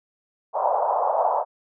pink band-pass noise, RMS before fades -22 dBFS, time 0.53-1.45 s, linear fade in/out 50 ms, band 570 to 1000 Hz, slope 48 dB/octave, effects none

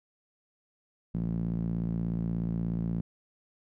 sawtooth tone with band-pass filter, 56.7 Hz, A#1, 47 cents flat, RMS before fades -31 dBFS, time 1.14-3.01 s, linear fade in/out 5 ms, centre 180 Hz, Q 3.2, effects none

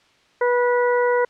harmonic tone, 488.3 Hz, B4, 20 cents flat, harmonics 1 / 2 / 3 / 4, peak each -17 / -23 / -27 / -29 dBFS, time 0.41-1.25 s, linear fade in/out 5 ms, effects white hiss -57 dBFS RMS until 1.29 s + low-pass 4000 Hz 12 dB/octave

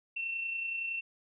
sine tone with amplitude modulation, 2700 Hz, E7, 41 cents sharp, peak -31 dBFS, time 0.16-1.01 s, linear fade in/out 10 ms, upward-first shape sine, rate 30.7 Hz, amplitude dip 40%, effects none

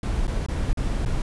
brown noise with dropouts, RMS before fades -24 dBFS, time 0.03-1.22 s, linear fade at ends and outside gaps 2 ms, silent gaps 0.27-0.278 / 0.463-0.485 / 0.731-0.772 / 1.051-1.059 s, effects resampled to 24000 Hz

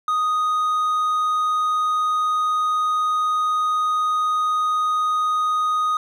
triangle tone, 1244 Hz, D#6, 1 cent flat, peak -16 dBFS, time 0.08-5.97 s, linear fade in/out 2 ms, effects none

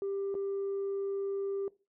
sine tone with dropouts, 394.8 Hz, G4, 12 cents sharp, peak -30 dBFS, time 0.02-1.68 s, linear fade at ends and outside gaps 1 ms, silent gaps 0.343-0.351 s, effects noise-tail reverb RT60 0.3 s tail -21 dB re dry + tanh soft clip ceiling -29 dBFS

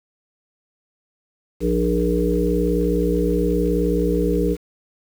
harmonic tone with a mistuned harmonic, 59 Hz, A#1, 22 cents sharp, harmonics 1 / 3 / 5 / 7 / 8, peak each -23 / -23 / -23 / -23 / -23 dBFS, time 1.6-4.57 s, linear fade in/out 50 ms, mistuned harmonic 5, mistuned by +35 cents, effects 7-bit

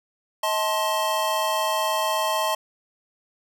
square chord, A diminished, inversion second, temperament just, 633.6 / 880 / 1056 Hz, Eb5 / A5 / C6, +31 / 0 / +16 cents, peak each -27 dBFS, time 0.43-2.55 s, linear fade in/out 5 ms, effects none

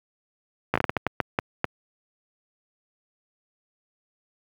slowing click train, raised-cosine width 0.5 ms, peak -6 dBFS, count 11, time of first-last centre 0.74-1.644 s, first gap 15 ms, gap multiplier 1.37, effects high-pass 80 Hz 12 dB/octave + 8-bit

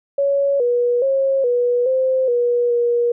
sine tone with pitch steps, 559 / 484.3 / 541 / 486.8 / 521 / 482.4 / 477 Hz, C#5 / B4 / C#5 / B4 / C5 / B4 / A#4, +14 / -34 / -42 / -25 / -7 / -41 / +40 cents, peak -14 dBFS, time 0.18-3.12 s, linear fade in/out 5 ms, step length 420 ms, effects none

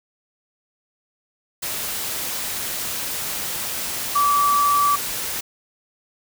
sine tone in noise, 1155 Hz, D6, 29 cents flat, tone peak -15 dBFS, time 4.15-4.96 s, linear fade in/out 10 ms, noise white, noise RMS -27 dBFS, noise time 1.62-5.41 s, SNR +9 dB, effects none

